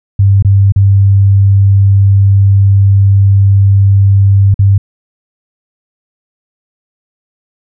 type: tone with dropouts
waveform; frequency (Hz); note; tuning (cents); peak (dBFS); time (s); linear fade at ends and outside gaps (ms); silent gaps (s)
sine; 98.7; G2; +12; -3; 0.19-4.78; 5; 0.425-0.447 / 0.722-0.76 / 4.543-4.591
effects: none